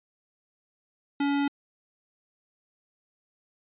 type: tone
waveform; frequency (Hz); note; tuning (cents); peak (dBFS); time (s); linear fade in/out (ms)
square; 283.1; C#4; +37; -24; 1.2-1.48; 5
effects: resampled to 8000 Hz